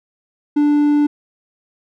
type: tone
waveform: triangle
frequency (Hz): 293.7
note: D4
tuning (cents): 0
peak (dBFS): -9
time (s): 0.56-1.07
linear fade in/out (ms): 10
effects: none